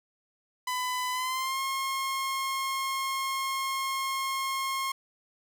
sawtooth tone with pitch glide, 1003 to 1075 Hz, B5 to C6, +26 to +47 cents, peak -25 dBFS, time 0.67-4.92 s, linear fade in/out 5 ms, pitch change +121 cents, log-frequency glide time 1.12-1.6 s, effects none

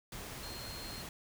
sine tone in noise, 4222 Hz, C8, 15 cents sharp, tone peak -47 dBFS, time 0.43-1.02 s, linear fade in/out 2 ms, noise pink, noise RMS -45 dBFS, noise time 0.12-1.09 s, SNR -5 dB, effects none

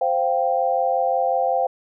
sine chord, C suspended fourth, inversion none, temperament equal, 523.3 / 698.5 / 784 Hz, C5 / F5 / G5, 0 / 0 / 0 cents, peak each -22 dBFS, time 0.01-1.67 s, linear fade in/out 5 ms, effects none

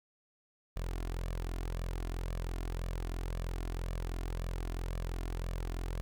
sawtooth tone with flanger, 43.04 Hz, F1, 25 cents flat, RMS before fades -37 dBFS, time 0.76-6.01 s, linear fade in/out 0 ms, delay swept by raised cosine 1.7 to 2.9 ms, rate 1.9 Hz, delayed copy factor +0.5, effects none

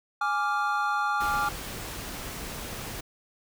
triangle chord, D diminished, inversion second, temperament equal, 830.6 / 1174.7 / 1396.9 Hz, Ab5 / D6 / F6, 0 / 0 / 0 cents, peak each -27 dBFS, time 0.21-1.49 s, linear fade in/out 5 ms
pink noise, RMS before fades -37 dBFS, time 1.2-3.01 s, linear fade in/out 10 ms
effects none

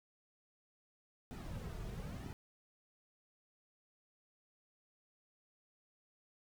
brown noise with flanger, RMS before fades -45 dBFS, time 1.31-2.33 s, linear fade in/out 0 ms, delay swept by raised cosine 1.8 to 3.8 ms, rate 1 Hz, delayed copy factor -0.65, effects none

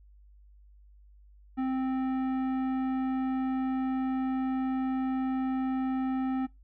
triangle tone with tanh clipping, 261.6 Hz, C4, in tune, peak -29 dBFS, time 1.57-6.47 s, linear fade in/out 20 ms, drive 17 dB, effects noise-tail reverb RT60 0.2 s tail -21 dB re dry + added 50 Hz sine -53 dBFS peak until 6.63 s

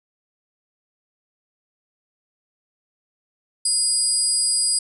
sine tone cluster, 4891 / 8160 / 10390 Hz, D#8 / C9 / E9, -31 / -44 / -26 cents, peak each -22 dBFS, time 3.65-4.79 s, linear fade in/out 5 ms, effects none

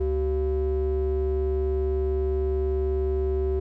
triangle ring-modulated tone, 155.56 Hz, D#3, in tune, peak -17 dBFS, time 0-3.6 s, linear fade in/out 10 ms, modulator 226 Hz, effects none

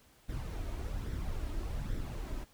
brown noise with flanger, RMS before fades -37 dBFS, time 0.28-2.45 s, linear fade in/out 20 ms, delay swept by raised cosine 0.52 to 3.22 ms, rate 1.2 Hz, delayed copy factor +0.5, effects pink hiss -64 dBFS RMS until 2.53 s

